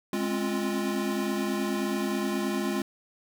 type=chord; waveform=square; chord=Db major seventh; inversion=second; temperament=equal with one note detuned; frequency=207.7 / 261.6 / 271 / 349.2 Hz; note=Ab3 / C4 / Db4 / F4; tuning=0 / 0 / -39 / 0 cents; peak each=-31 / -36 / -36 / -32 dBFS; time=0.13-2.82 s; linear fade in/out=2 ms; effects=none